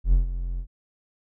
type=tone with ADSR envelope; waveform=triangle; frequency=43.65 Hz; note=F1; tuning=in tune; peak=-11 dBFS; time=0.04-0.67 s; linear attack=88 ms; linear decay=130 ms; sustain=-13 dB; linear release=81 ms; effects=none